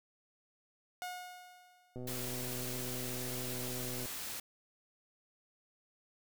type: tone with exponential decay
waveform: sawtooth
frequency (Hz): 723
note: F#5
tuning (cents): -40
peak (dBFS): -35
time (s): 1.02-2.22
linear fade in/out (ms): 0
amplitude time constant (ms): 260
type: click train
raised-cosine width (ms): 2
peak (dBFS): -32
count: 263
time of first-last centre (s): 1.96-4.056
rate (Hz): 125
type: noise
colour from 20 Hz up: white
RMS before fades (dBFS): -42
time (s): 2.07-4.4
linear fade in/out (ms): 5
effects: none